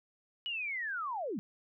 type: linear sweep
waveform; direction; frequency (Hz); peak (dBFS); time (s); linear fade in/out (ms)
sine; down; 2959 to 171.5; -34; 0.46-1.39; 0
effects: none